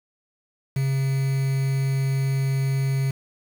triangle tone with quantisation, 135.1 Hz, C#3, 44 cents flat, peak -18 dBFS, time 0.76-3.11 s, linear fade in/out 5 ms, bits 6, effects none

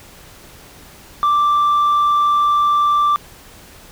sine tone, 1174.7 Hz, D6, in tune, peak -9 dBFS, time 1.23-3.16 s, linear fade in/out 0 ms, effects tanh soft clip ceiling -11 dBFS + pink hiss -42 dBFS RMS until 3.91 s

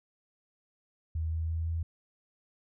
sine tone with pitch steps, 80.2 / 80.94 / 81.7 / 82.45 Hz, E2 / E2 / E2 / E2, -47 / -31 / -15 / +1 cents, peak -29 dBFS, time 1.15-1.83 s, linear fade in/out 5 ms, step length 170 ms, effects none

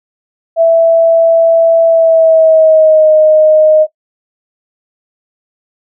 sine tone with pitch glide, 661 to 620.3 Hz, E5 to D#5, +5 to -5 cents, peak -3 dBFS, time 0.56-3.87 s, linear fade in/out 50 ms, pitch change -110 cents, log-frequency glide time 1.87-3.11 s, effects noise-tail reverb RT60 0.1 s tail -17 dB re dry

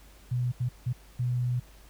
sine tone bursts at uneven times, 123.47 Hz, B2, in tune, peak -25 dBFS, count 4, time 0.31-0.52 / 0.6-0.69 / 0.86-0.93 / 1.19-1.6 s, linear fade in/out 10 ms, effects added 50 Hz sine -52 dBFS peak until 1.89 s + pink hiss -57 dBFS RMS until 1.89 s

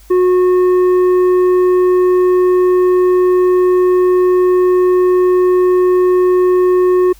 sine tone with tanh clipping, 364.2 Hz, F#4, 27 cents flat, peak -9 dBFS, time 0.1-7.13 s, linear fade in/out 10 ms, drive 7 dB, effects added 50 Hz sine -40 dBFS peak until 7.19 s + white hiss -47 dBFS RMS until 7.19 s

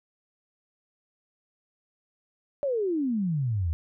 sine exponential sweep, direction down, 587.3 to 76.2 Hz, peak -24 dBFS, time 2.63-3.73 s, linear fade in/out 0 ms, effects none

